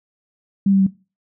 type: tone with pitch steps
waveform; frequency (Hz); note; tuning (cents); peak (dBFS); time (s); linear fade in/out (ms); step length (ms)
sine; 196.9 / 194.3 / 191.74; G3 / G3 / G3; +8 / -15 / -38; -12; 0.66-0.867; 5; 69
effects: noise-tail reverb RT60 0.3 s tail -19 dB re dry